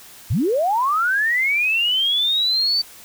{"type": "linear sweep", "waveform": "sine", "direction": "up", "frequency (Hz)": [72.6, 4600], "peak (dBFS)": -16, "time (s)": [0.3, 2.82], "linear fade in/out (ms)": 10, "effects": ["white hiss -43 dBFS RMS until 3.04 s"]}